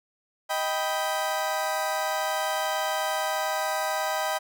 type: chord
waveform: 30% pulse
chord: Eb augmented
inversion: none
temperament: equal with one note detuned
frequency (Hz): 627.3 / 784 / 987.8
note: Eb5 / G5 / B5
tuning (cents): +14 / 0 / 0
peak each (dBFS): -27 / -27 / -29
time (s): 0.49-4.39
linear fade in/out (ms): 20
effects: none